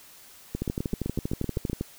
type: two click trains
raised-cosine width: 3 ms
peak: -16 / -15 dBFS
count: 10 / 16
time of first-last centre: 0.55-1.698 / 0.62-1.81 s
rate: 7.84 / 12.6 Hz
effects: white hiss -51 dBFS RMS until 1.98 s